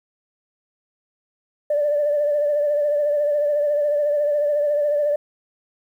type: tone with vibrato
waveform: sine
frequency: 587.3 Hz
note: D5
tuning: in tune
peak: -16 dBFS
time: 1.7-5.16 s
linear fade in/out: 5 ms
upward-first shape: triangle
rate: 14 Hz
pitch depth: 47 cents each way
effects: tanh soft clip ceiling -12 dBFS + 9-bit